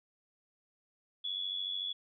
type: tone with amplitude modulation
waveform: sine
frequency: 3400 Hz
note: G#7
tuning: 40 cents sharp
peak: -31 dBFS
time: 1.24-1.93 s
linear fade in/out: 10 ms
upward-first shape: sine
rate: 93.6 Hz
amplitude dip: 70%
effects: none

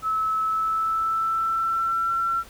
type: tone with pitch glide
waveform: sine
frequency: 1300 to 1352.9 Hz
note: E6 to E6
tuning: -24 to +45 cents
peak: -21 dBFS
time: 0.02-2.44 s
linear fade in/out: 50 ms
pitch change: +69 cents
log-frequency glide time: 0.41-2.1 s
effects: added 54 Hz sine -55 dBFS peak until 2.49 s + pink hiss -48 dBFS RMS until 2.49 s

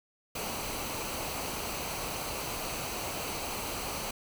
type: noise with comb filter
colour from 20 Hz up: pink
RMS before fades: -36 dBFS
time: 0.35-4.11 s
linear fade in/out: 5 ms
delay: 0.57 ms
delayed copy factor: -0.5
effects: none

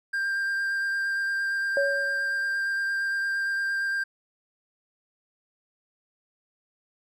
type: tone with vibrato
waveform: triangle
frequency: 1590 Hz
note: G6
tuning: 24 cents sharp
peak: -23 dBFS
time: 0.13-4.04 s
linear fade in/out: 10 ms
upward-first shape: sine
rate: 8.7 Hz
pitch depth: 11 cents each way
type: tone with exponential decay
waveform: sine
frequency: 560 Hz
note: C#5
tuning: 18 cents sharp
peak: -20 dBFS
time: 1.77-2.6 s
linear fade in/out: 1 ms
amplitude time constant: 180 ms
effects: none

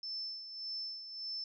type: tone with tremolo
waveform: sine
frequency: 5290 Hz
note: E8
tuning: 5 cents sharp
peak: -37 dBFS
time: 0.03-1.44 s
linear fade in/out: 2 ms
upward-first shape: sine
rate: 1.7 Hz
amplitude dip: 60%
effects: none

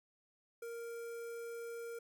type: tone with notch filter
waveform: square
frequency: 466.2 Hz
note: A#4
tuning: in tune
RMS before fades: -45 dBFS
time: 0.62-1.99 s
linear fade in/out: 5 ms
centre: 3700 Hz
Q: 0.82
effects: none

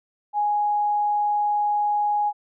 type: tone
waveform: sine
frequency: 830.6 Hz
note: G#5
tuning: in tune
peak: -19 dBFS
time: 0.33-2.33 s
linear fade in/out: 50 ms
effects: none

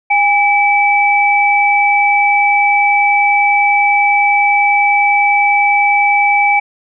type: tone pair together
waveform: sine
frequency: 814.9 / 2305 Hz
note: G#5 / D7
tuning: -33 / -33 cents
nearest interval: octave + tritone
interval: 1800 cents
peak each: -11 dBFS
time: 0.1-6.6 s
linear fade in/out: 10 ms
effects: none

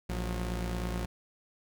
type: tone pair together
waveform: sawtooth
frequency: 56.94 / 180 Hz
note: A#1 / F#3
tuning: -40 / -47 cents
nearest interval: octave + minor sixth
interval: 1993 cents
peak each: -29 / -33 dBFS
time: 0.09-1.06 s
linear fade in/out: 10 ms
effects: none

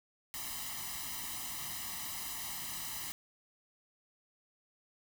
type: noise with comb filter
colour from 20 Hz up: white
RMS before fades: -41 dBFS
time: 0.34-3.12 s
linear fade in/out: 0 ms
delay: 1 ms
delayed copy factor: +1
effects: none

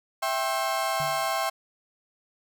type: chord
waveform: 35% pulse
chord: C major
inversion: first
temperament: equal with one note detuned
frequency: 659.3 / 784 / 1071 Hz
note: E5 / G5 / C6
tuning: 0 / 0 / +40 cents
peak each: -28 dBFS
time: 0.22-1.5 s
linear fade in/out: 10 ms
type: tone with exponential decay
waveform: sine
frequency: 146.83 Hz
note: D3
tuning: in tune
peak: -32 dBFS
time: 1-1.37 s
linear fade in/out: 0 ms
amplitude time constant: 80 ms
effects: none

